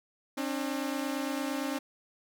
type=tone pair together; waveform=sawtooth; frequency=269.6 / 298.4 Hz; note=C#4 / D4; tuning=-48 / +28 cents; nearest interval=major second; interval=176 cents; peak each=-29 / -31 dBFS; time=0.37-1.79 s; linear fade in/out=10 ms; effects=none

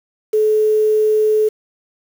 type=tone with quantisation; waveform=sine; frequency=430 Hz; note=A4; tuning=40 cents flat; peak=-11 dBFS; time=0.33-1.49 s; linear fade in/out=10 ms; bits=6; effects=none

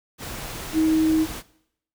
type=tone in noise; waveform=sine; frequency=316.7 Hz; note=D#4; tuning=31 cents sharp; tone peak=-16 dBFS; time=0.73-1.27 s; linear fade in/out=50 ms; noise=pink; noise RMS=-34 dBFS; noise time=0.18-1.43 s; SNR=+15 dB; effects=noise-tail reverb RT60 0.7 s tail -18 dB re dry

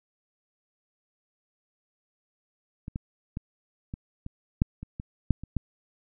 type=clicks; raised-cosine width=5 ms; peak=-24 / -19 / -20 / -22 / -24 / -8 / -25 / -22 / -8 / -26 / -14 dBFS; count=11; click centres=2.881 / 2.959 / 3.371 / 3.939 / 4.264 / 4.619 / 4.83 / 4.999 / 5.307 / 5.436 / 5.567 s; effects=none

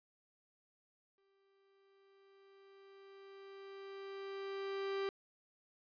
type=tone with exponential growth; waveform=45% pulse; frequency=392 Hz; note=G4; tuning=in tune; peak=-35 dBFS; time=1.18-5.09 s; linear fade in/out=1 ms; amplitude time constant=850 ms; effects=resampled to 11025 Hz

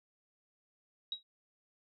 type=tone with exponential decay; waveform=sine; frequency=3831 Hz; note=A#7; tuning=47 cents sharp; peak=-31 dBFS; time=1.12-1.23 s; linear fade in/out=2 ms; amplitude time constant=22 ms; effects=none

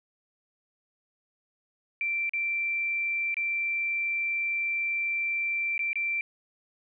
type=tone with dropouts; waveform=sine; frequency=2349 Hz; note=D7; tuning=in tune; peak=-26 dBFS; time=2.01-6.21 s; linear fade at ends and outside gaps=1 ms; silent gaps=2.294-2.335 / 3.343-3.368 / 5.779-5.792 / 5.931-5.956 s; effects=none

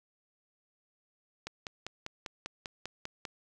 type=click train; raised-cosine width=0.2 ms; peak=-21 dBFS; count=10; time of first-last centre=1.47-3.252 s; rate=5.05 Hz; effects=none

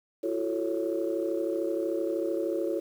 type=chord; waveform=sine; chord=F# minor seventh; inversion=third; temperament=equal with one note detuned; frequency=336.9 / 370 / 440 / 554.4 Hz; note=E4 / F#4 / A4 / C#5; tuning=+38 / 0 / 0 / 0 cents; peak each=-30 / -33 / -33 / -32 dBFS; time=0.23-2.8 s; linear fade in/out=10 ms; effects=tanh soft clip ceiling -18 dBFS + 9-bit

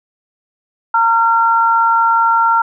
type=tone pair together; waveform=sine; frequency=917 / 1372.8 Hz; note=A#5 / F6; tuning=-29 / -30 cents; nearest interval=perfect fifth; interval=699 cents; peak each=-12 dBFS; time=0.94-2.62 s; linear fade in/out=5 ms; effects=none

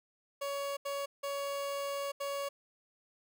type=tone bursts at uneven times; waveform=30% pulse; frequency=561 Hz; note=C#5; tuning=21 cents sharp; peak=-32 dBFS; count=4; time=0.41-0.77 / 0.85-1.06 / 1.23-2.12 / 2.2-2.49 s; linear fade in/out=10 ms; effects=none

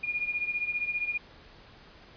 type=beating tone pair; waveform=sine; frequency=2427 / 2442 Hz; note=D#7 / D#7; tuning=-44 / -33 cents; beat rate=15 Hz; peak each=-30 / -34 dBFS; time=0.03-1.18 s; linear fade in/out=10 ms; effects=pink hiss -53 dBFS RMS until 2.16 s + resampled to 11025 Hz

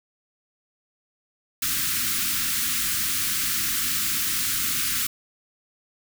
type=band-stop noise; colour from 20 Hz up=white; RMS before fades=-25 dBFS; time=1.62-5.07 s; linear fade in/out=5 ms; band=320 to 1200 Hz; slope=48 dB/octave; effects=none

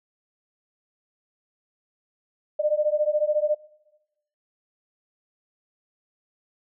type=beating tone pair; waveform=sine; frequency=596 / 610 Hz; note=D5 / D#5; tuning=+25 / -34 cents; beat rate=14 Hz; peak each=-23 dBFS; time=2.59-3.55 s; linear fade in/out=10 ms; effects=noise-tail reverb RT60 0.9 s tail -19 dB re dry

